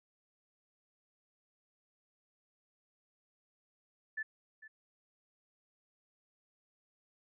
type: tone with echo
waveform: sine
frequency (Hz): 1750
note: A6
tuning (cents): -10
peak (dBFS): -35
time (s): 4.17-4.23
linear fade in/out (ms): 10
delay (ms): 450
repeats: 1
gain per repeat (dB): -15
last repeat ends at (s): 4.68
effects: none